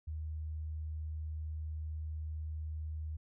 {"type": "tone", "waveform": "sine", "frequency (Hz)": 77.78, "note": "D#2", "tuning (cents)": 0, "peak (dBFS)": -37, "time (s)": [0.07, 3.17], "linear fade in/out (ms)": 10, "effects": []}